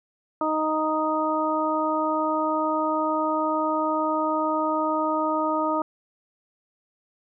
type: harmonic tone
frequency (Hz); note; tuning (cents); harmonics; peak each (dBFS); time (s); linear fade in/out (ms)
311.1; D#4; 0; 1 / 2 / 3 / 4; -27 / -27 / -27 / -27; 0.41-5.82; 2
effects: none